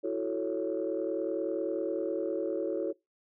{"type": "chord", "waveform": "sine", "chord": "F# minor seventh", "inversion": "third", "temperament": "equal", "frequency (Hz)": [329.6, 370, 440, 554.4], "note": ["E4", "F#4", "A4", "C#5"], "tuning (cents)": [0, 0, 0, 0], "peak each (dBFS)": -34, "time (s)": [0.03, 2.93], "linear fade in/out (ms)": 20, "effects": ["noise-tail reverb RT60 0.2 s tail -23 dB re dry", "tanh soft clip ceiling -21 dBFS"]}